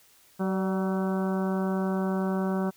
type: harmonic tone with a mistuned harmonic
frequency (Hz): 189.4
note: F#3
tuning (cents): +41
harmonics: 1 / 2 / 3 / 4 / 5 / 6 / 7 / 8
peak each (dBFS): -26 / -32 / -36 / -38 / -40 / -42 / -43 / -44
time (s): 0.39-2.71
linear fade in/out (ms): 20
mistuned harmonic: 3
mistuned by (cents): +35
effects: white hiss -59 dBFS RMS until 2.76 s